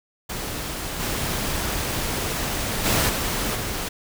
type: noise with level steps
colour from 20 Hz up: pink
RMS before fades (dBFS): -30 / -26 / -20 / -25 / -28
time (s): 0.29-3.89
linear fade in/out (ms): 10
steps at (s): 0.99 / 2.84 / 3.08 / 3.54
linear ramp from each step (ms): 20
effects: none